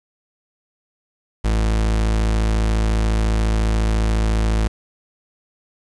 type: tone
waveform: 40% pulse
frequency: 54.3 Hz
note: A1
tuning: 22 cents flat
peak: -15 dBFS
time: 1.44-4.68 s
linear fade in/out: 10 ms
effects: resampled to 22050 Hz + 7-bit